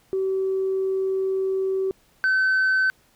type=tone pair in turn; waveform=sine; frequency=382.3 / 1529.2 Hz; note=G4 / G6; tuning=-43 / -43 cents; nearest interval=2 octaves; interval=2400 cents; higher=second; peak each=-20 / -15 dBFS; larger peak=second; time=0.13-1.91 / 2.24-2.9 s; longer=first; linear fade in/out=0 ms; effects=tanh soft clip ceiling -16 dBFS + pink hiss -60 dBFS RMS until 3.15 s

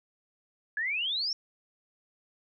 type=exponential sweep; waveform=sine; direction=up; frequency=1665 to 5588 Hz; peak=-28 dBFS; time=0.77-1.33 s; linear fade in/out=2 ms; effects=none

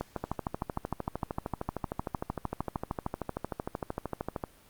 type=two click trains; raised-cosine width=1 ms; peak=-18 / -18 dBFS; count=56 / 21; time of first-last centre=0.24-4.438 / 0.01-3.063 s; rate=13.1 / 6.55 Hz; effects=pink hiss -59 dBFS RMS until 4.69 s + Opus 48 kbps

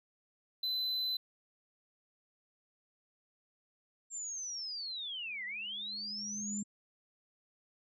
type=tone; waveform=triangle; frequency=4030 Hz; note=B7; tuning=34 cents sharp; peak=-31 dBFS; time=0.63-1.17 s; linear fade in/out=5 ms
type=linear two-way sweep; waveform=sine; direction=down then up; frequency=7460 to 1901 to 7460 Hz; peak=-38 dBFS; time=4.1-6.64 s; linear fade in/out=50 ms; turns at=5.45 s
type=tone with exponential growth; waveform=sine; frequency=206.5 Hz; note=G#3; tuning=10 cents flat; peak=-35 dBFS; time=5.25-6.63 s; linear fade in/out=5 ms; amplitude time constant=300 ms
effects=none

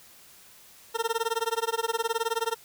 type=tone with tremolo; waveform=20% pulse; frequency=456.2 Hz; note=A#4; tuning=37 cents flat; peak=-18 dBFS; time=0.94-2.55 s; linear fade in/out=20 ms; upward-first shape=sine; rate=19 Hz; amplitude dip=100%; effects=white hiss -53 dBFS RMS until 2.64 s

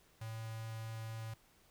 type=tone with notch filter; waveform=square; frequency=112 Hz; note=A2; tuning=31 cents sharp; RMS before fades=-44 dBFS; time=0.21-1.34 s; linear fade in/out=5 ms; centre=310 Hz; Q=0.93; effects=pink hiss -68 dBFS RMS until 1.7 s

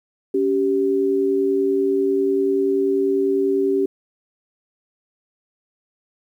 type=tone pair together; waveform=sine; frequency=279.2 / 389.4 Hz; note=C#4 / G4; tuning=+13 / -12 cents; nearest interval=tritone; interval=575 cents; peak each=-22 / -17 dBFS; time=0.34-3.86 s; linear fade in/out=5 ms; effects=9-bit

